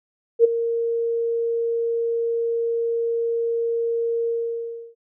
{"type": "tone with ADSR envelope", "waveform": "sine", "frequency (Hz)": 463.7, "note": "A#4", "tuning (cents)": -9, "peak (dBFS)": -7, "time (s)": [0.39, 4.95], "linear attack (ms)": 54, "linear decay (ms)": 13, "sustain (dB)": -13, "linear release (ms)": 670, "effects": []}